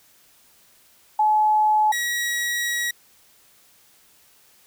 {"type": "tone pair in turn", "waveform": ["sine", "sawtooth"], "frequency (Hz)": [855, 1912.8], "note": ["A5", "A#6"], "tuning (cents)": [-50, 44], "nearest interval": "octave + major second", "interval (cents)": 1394, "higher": "second", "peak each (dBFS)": [-15, -19], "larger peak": "first", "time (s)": [[1.19, 1.92], [1.92, 2.91]], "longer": "second", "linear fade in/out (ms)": 5, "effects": ["white hiss -56 dBFS RMS until 4.66 s"]}